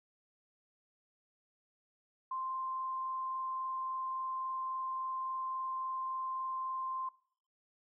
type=tone with frequency modulation; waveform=sine; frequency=1046.5 Hz; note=C6; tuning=in tune; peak=-35 dBFS; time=2.31-7.09 s; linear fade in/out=5 ms; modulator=23.6 Hz; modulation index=0.26; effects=noise-tail reverb RT60 0.6 s tail -23 dB re dry